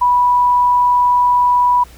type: tone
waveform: sine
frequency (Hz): 982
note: B5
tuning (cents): -10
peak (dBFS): -9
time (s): 0.01-1.84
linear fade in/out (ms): 10
effects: added 60 Hz sine -39 dBFS peak until 1.97 s + pink hiss -44 dBFS RMS until 1.97 s